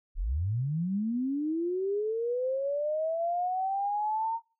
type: linear sweep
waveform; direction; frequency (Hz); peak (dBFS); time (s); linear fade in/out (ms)
sine; up; 30.87 to 921; -27; 0.15-4.4; 50
effects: noise-tail reverb RT60 0.3 s tail -20 dB re dry